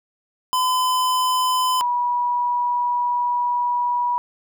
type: tone pair in turn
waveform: square / sine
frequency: 1015 / 971.3 Hz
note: B5 / B5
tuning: +47 / -29 cents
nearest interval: minor second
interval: 76 cents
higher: first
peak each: -18 dBFS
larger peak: neither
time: 0.53-1.81 / 1.81-4.18 s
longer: second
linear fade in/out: 0 ms
effects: none